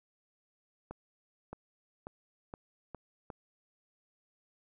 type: accelerating click train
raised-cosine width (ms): 1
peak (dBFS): -28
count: 6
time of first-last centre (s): 0.91-3.302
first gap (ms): 620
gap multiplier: 0.87
effects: none